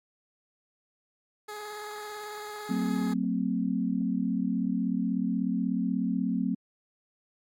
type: tone with vibrato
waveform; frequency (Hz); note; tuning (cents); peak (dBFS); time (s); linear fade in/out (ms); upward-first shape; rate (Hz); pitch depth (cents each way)
15% pulse; 420.4; G#4; +21; -31; 1.48-3.14; 10; sine; 18; 19
type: chord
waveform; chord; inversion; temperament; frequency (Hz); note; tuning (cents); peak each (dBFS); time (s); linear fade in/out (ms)
sine; F# diminished; none; equal with one note detuned; 185 / 225.3 / 261.6; F#3 / A3 / C4; 0 / +41 / 0; -30; 2.69-6.55; 10
effects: AAC 64 kbps